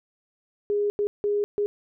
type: tone bursts at uneven times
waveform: sine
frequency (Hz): 411.5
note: G#4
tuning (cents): -16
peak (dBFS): -21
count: 4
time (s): 0.7-0.9 / 0.99-1.07 / 1.24-1.44 / 1.58-1.66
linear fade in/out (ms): 0
effects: none

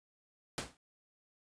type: noise with exponential decay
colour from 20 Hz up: pink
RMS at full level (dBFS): -33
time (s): 0.58-0.77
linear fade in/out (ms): 1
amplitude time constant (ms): 40
effects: high-pass 60 Hz 12 dB/octave + resampled to 22050 Hz

